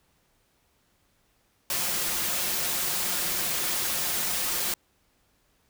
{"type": "noise with comb filter", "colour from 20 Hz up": "white", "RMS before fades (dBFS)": -28, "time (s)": [1.7, 4.74], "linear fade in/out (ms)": 2, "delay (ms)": 5.6, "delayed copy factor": 0.5, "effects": ["pink hiss -68 dBFS RMS until 5.69 s"]}